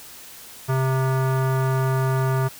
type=tone with low-pass filter; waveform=square; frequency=131.8 Hz; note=C3; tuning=13 cents sharp; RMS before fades=-21 dBFS; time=0.68-2.49 s; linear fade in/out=20 ms; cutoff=1300 Hz; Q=2; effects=white hiss -42 dBFS RMS until 2.59 s